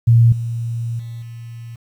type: tone with level steps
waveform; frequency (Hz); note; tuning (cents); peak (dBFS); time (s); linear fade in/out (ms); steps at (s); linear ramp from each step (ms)
sine; 116.54; A#2; 0; -7 / -20 / -27 / -30; 0.07-1.76; 10; 0.32 / 0.99 / 1.22; 5
effects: 8-bit